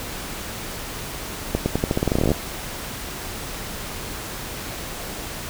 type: accelerating click train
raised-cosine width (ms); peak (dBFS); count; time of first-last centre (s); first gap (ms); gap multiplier
2; -6; 18; 1.55-2.317; 110; 0.87
effects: pink hiss -32 dBFS RMS until 5.49 s